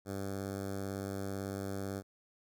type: tone with notch filter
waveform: 10% pulse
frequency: 98 Hz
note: G2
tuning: in tune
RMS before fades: -39 dBFS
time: 0.05-2.03 s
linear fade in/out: 50 ms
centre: 2700 Hz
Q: 0.7
effects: none